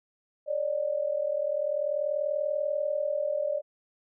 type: tone pair together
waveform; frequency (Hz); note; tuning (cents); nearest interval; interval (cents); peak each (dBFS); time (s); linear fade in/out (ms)
sine; 560 / 600.4; C#5 / D5; +18 / +38; minor second; 120; -30 / -28; 0.46-3.62; 50
effects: none